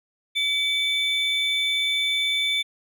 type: tone pair together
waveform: triangle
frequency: 2279 / 3529 Hz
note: C#7 / A7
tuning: +47 / +4 cents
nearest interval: minor sixth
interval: 757 cents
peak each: -24 / -21 dBFS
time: 0.35-2.63 s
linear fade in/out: 20 ms
effects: none